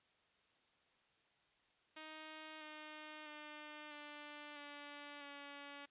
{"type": "tone with pitch steps", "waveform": "5% pulse", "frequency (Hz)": [312.1, 306.4, 300.8, 295.3, 289.9, 284.5], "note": ["D#4", "D#4", "D4", "D4", "D4", "C#4"], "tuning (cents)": [5, -27, 42, 10, -22, 45], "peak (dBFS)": -39, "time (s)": [1.96, 5.86], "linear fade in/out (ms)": 10, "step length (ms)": 650, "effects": ["white hiss -75 dBFS RMS until 5.9 s", "resampled to 8000 Hz"]}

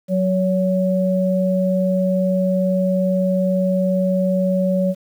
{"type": "tone pair together", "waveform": "sine", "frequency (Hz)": [185, 562.8], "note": ["F#3", "C#5"], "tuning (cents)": [0, 26], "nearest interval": "octave + perfect fifth", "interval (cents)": 1926, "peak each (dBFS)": [-17, -19], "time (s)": [0.08, 4.95], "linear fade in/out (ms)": 50, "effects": ["8-bit"]}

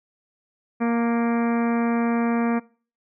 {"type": "harmonic tone with a mistuned harmonic", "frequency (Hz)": 233.9, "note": "A#3", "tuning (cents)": 6, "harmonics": [1, 2, 3, 4, 5, 6, 7, 8, 9, 10], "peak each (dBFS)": [-20, -28, -31, -35, -34, -39, -39, -41, -43, -40], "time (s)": [0.8, 2.6], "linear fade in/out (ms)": 20, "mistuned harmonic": 4, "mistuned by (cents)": -21, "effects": ["noise-tail reverb RT60 0.4 s tail -22 dB re dry"]}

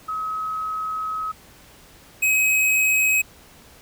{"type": "tone pair in turn", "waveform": ["sine", "square"], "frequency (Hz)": [1277, 2541], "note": ["D#6", "D#7"], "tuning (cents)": [45, 36], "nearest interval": "octave", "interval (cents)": 1191, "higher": "second", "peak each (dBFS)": [-24, -17], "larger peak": "second", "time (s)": [[0.08, 1.32], [2.22, 3.22]], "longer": "first", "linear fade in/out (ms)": 10, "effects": ["pink hiss -49 dBFS RMS until 3.81 s"]}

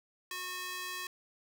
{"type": "tone with high-pass filter", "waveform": "square", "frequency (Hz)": 364.5, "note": "F#4", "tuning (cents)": -26, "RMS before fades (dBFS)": -40, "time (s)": [0.31, 1.07], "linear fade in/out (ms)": 2, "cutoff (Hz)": 1500, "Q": 0.85, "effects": []}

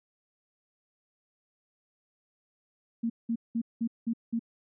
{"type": "tone bursts", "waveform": "sine", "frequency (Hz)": 230.7, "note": "A#3", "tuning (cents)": -18, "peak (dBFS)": -26, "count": 6, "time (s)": [3.03, 4.394], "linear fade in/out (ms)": 10, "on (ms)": 69, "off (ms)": 190, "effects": []}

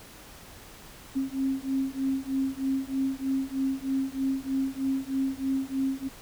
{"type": "beating tone pair", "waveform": "sine", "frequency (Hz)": [266.5, 269.7], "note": ["C4", "C#4"], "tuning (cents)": [32, -47], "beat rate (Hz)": 3.2, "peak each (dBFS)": -29, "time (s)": [1.15, 6.09], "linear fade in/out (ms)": 20, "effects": ["pink hiss -48 dBFS RMS until 6.21 s"]}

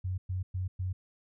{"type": "tone bursts", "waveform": "sine", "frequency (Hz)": 92.5, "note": "F#2", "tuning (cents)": 0, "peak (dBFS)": -30, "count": 4, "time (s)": [0.04, 0.93], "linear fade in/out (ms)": 10, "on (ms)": 140, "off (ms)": 110, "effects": []}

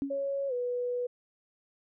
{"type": "tone with exponential decay", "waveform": "sine", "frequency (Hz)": 277.2, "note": "C#4", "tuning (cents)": 0, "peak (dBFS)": -26, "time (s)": [0.02, 0.28], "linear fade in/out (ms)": 0, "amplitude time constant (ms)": 55}
{"type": "tone with pitch glide", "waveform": "sine", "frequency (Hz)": [554, 490.7], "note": ["C#5", "B4"], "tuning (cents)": [-1, -11], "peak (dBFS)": -29, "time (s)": [0.1, 1.07], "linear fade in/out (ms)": 10, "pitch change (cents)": -210, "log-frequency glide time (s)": [0.48, 0.53]}
{"effects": []}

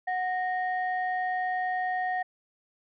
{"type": "tone pair together", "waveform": "sine", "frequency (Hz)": [736, 1854.6], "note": ["F#5", "A#6"], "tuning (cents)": [-9, -9], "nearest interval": "octave + major third", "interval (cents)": 1600, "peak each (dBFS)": [-27, -32], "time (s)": [0.07, 2.23], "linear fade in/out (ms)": 10, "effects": ["tanh soft clip ceiling -19 dBFS"]}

